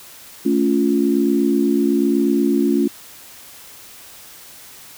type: chord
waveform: sine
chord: A augmented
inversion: none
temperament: equal with one note detuned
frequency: 220 / 281.1 / 349.2 Hz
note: A3 / C#4 / E#4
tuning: 0 / +24 / 0 cents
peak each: -19 / -17 / -19 dBFS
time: 0.45-2.88 s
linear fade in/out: 10 ms
effects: white hiss -41 dBFS RMS until 4.97 s